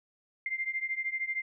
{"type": "beating tone pair", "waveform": "sine", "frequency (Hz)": [2093, 2106], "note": ["C7", "C7"], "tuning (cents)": [0, 11], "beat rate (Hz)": 13, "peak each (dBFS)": [-33, -35], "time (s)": [0.46, 1.42], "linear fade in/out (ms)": 2, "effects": []}